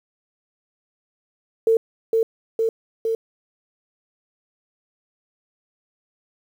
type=tone with echo; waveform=sine; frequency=450.4 Hz; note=A4; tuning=40 cents sharp; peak=-13 dBFS; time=1.67-1.77 s; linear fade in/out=2 ms; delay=460 ms; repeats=3; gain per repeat=-2 dB; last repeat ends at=3.15 s; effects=8-bit